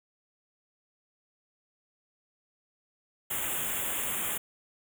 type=band-stop noise; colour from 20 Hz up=white; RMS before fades=-32 dBFS; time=3.3-4.38 s; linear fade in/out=10 ms; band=3500 to 6800 Hz; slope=96 dB/octave; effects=none